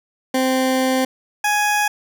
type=tone pair in turn; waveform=20% pulse; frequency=260.3 / 833.4 Hz; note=C4 / G#5; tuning=-9 / +6 cents; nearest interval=octave + minor sixth; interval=2015 cents; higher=second; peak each=-11 dBFS; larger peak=neither; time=0.34-1.05 / 1.44-1.88 s; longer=first; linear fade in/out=5 ms; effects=none